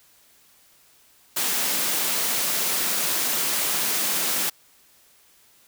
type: high-pass noise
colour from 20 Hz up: white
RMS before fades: -24 dBFS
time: 1.36-4.5 s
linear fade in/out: 10 ms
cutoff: 150 Hz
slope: 48 dB/octave
effects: white hiss -57 dBFS RMS until 5.67 s